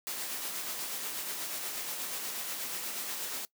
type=noise with tremolo; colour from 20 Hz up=white; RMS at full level=-36 dBFS; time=0.07-3.45 s; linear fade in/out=0 ms; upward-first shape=sine; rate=8.3 Hz; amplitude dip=30%; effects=noise-tail reverb RT60 0.1 s tail -21 dB re dry + high-pass 200 Hz 12 dB/octave